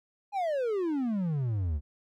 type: exponential sweep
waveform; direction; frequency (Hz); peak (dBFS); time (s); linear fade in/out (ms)
triangle; down; 840 to 68.3; -25; 0.32-1.81; 50
effects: none